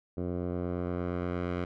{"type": "tone with low-pass filter sweep", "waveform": "10% pulse", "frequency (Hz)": 88.6, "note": "F2", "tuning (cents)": 25, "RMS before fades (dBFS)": -33, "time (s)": [0.17, 1.65], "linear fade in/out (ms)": 5, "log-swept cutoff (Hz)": [520, 2300], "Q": 0.79, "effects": []}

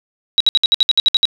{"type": "tone bursts", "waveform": "sine", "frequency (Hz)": 3859, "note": "B7", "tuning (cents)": -41, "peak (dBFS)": -8, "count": 11, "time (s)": [0.38, 1.254], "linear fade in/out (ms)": 0, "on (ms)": 24, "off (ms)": 61, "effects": []}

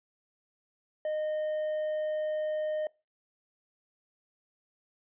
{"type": "tone", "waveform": "triangle", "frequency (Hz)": 615, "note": "D#5", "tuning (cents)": -20, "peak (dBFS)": -27, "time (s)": [1.05, 2.87], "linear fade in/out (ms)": 2, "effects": ["noise-tail reverb RT60 0.3 s tail -25 dB re dry", "resampled to 8000 Hz"]}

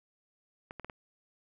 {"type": "clicks", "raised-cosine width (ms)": 0.5, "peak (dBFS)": -27, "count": 4, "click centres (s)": [0.709, 0.797, 0.846, 0.898], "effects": []}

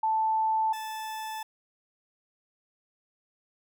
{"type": "tone pair in turn", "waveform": ["sine", "40% pulse"], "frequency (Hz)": [880, 874.4], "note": ["A5", "A5"], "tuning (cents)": [0, -11], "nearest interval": "unison", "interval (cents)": 11, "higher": "first", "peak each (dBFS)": [-23, -33], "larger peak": "first", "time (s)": [[0.03, 0.73], [0.73, 1.43]], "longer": "neither", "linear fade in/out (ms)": 5, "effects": []}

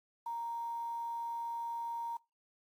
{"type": "tone with quantisation", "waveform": "sine", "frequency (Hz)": 932.3, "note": "A#5", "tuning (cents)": 0, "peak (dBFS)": -36, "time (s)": [0.26, 2.17], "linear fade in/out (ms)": 5, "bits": 10, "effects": ["noise-tail reverb RT60 0.3 s tail -26 dB re dry", "AAC 64 kbps"]}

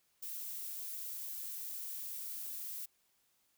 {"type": "noise", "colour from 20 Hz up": "violet", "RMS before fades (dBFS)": -43, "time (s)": [0.22, 2.86], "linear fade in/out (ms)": 10, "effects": ["white hiss -75 dBFS RMS until 3.57 s"]}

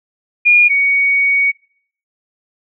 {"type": "tone pair in turn", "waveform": "sine", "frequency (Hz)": [2430, 2240], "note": ["D#7", "C#7"], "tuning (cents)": [-42, 18], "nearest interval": "minor second", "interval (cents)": 140, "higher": "first", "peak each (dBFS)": [-6, -10], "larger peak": "first", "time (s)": [[0.45, 0.69], [0.69, 1.52]], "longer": "second", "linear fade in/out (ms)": 20, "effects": ["noise-tail reverb RT60 0.6 s tail -25 dB re dry"]}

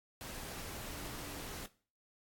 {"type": "tone in noise", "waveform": "sine", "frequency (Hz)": 290.6, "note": "D4", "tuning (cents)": -18, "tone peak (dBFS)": -51, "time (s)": [0.89, 1.41], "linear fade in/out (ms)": 0, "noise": "pink", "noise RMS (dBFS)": -45, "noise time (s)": [0.21, 1.66], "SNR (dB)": -9, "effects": ["noise-tail reverb RT60 0.4 s tail -18 dB re dry", "AAC 64 kbps"]}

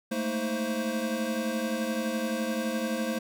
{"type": "tone cluster", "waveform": "square", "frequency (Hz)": [214.7, 226.4, 318.7, 524], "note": ["A3", "A3", "D#4", "C5"], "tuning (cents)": [-42, 50, 42, 2], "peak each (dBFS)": [-36, -32, -38, -34], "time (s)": [0.11, 3.19], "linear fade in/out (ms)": 10, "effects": []}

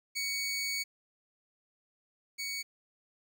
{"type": "tone pair in turn", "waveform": "20% pulse", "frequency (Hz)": [2237, 2237], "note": ["C#7", "C#7"], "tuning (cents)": [15, 15], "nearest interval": "unison", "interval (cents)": 0, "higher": "neither", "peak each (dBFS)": [-27, -30], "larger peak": "first", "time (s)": [[0.15, 0.84], [2.38, 2.63]], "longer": "first", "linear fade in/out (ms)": 20, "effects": ["11-bit"]}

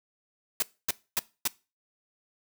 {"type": "noise bursts", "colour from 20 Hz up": "white", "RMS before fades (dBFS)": -26, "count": 4, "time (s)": [0.6, 1.476], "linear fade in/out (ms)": 2, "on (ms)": 24, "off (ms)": 260, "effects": ["noise-tail reverb RT60 0.3 s tail -21 dB re dry"]}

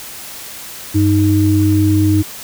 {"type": "tone pair together", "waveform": "sine", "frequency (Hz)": [98, 310.8], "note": ["G2", "D#4"], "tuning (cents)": [0, -2], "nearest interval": "octave + minor sixth", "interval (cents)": 1998, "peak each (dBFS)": -12, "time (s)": [0.94, 2.23], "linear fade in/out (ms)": 20, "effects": ["white hiss -31 dBFS RMS until 2.43 s"]}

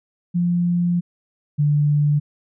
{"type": "tone pair in turn", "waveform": "sine", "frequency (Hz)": [174.61, 147.15], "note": ["F3", "D3"], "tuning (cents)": [0, 4], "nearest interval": "minor third", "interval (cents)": 296, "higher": "first", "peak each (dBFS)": [-16, -14], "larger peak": "second", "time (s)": [[0.34, 1.01], [1.58, 2.2]], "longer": "first", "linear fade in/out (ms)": 20, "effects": []}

